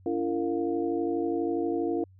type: tone cluster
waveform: sine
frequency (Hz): 287.1 / 339.4 / 457.1 / 707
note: D4 / F4 / A#4 / F5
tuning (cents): -39 / -49 / -34 / +21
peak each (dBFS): -32 / -28 / -32 / -37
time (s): 0.06-2.04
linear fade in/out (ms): 2
effects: added 94 Hz sine -52 dBFS peak until 2.19 s